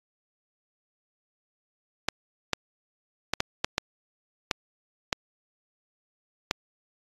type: clicks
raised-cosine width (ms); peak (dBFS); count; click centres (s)
0.2; -6; 9; 2.086 / 2.533 / 3.336 / 3.404 / 3.645 / 3.781 / 4.512 / 5.128 / 6.511
effects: AAC 32 kbps